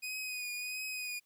sawtooth tone with vibrato, 2489 Hz, D#7, in tune, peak -34 dBFS, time 0.02-1.2 s, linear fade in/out 20 ms, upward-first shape triangle, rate 1.5 Hz, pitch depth 36 cents each way, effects white hiss -75 dBFS RMS until 1.25 s

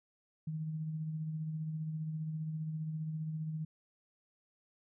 sine tone with tremolo, 156.9 Hz, D#3, 15 cents sharp, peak -34 dBFS, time 0.47-3.65 s, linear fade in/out 5 ms, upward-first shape sine, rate 15 Hz, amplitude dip 35%, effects none

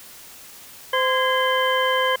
harmonic tone with a mistuned harmonic, 517 Hz, C5, 21 cents flat, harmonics 1 / 2 / 3 / 4 / 6, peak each -22 / -22 / -25 / -28 / -26 dBFS, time 0.93-2.16 s, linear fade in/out 5 ms, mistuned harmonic 3, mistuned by +96 cents, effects white hiss -43 dBFS RMS until 2.2 s

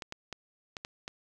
clicks, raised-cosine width 0.2 ms, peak -21 dBFS, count 6, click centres 0.022 / 0.124 / 0.327 / 0.768 / 0.849 / 1.079 s, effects none

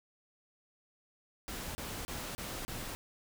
pink noise bursts, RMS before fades -41 dBFS, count 5, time 1.48-2.95 s, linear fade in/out 0 ms, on 270 ms, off 30 ms, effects none

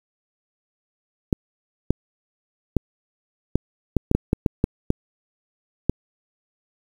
clicks, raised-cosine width 3 ms, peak -4 dBFS, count 12, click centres 1.328 / 1.906 / 2.767 / 3.556 / 3.967 / 4.114 / 4.15 / 4.331 / 4.462 / 4.641 / 4.904 / 5.896 s, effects 7-bit

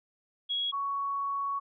sine tone pair in turn, 3321 / 1116 Hz, G#7 / C#6, -1 / +11 cents, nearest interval octave + perfect fifth, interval 1888 cents, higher first, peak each -28 / -29 dBFS, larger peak first, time 0.49-0.72 / 0.72-1.6 s, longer second, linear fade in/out 20 ms, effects none

